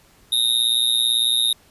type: tone with amplitude modulation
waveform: square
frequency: 3726 Hz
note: A#7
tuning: 2 cents flat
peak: -13 dBFS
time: 0.32-1.53 s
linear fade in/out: 5 ms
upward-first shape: sine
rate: 118 Hz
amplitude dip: 95%
effects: pink hiss -54 dBFS RMS until 1.7 s + resampled to 32000 Hz